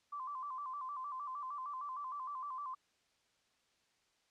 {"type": "tone with vibrato", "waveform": "sine", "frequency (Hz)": 1096, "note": "C#6", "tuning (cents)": -20, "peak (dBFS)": -40, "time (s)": [0.12, 2.75], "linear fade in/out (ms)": 10, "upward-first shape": "square", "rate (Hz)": 6.5, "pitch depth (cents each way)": 100, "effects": ["white hiss -75 dBFS RMS until 4.3 s", "low-pass 6000 Hz 12 dB/octave"]}